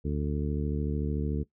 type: harmonic tone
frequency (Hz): 73.5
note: D2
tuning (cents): +2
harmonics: 1 / 2 / 3 / 4 / 5 / 6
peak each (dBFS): -31 / -32 / -35 / -37 / -40 / -38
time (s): 0.04-1.44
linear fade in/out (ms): 20
effects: noise-tail reverb RT60 0.1 s tail -18 dB re dry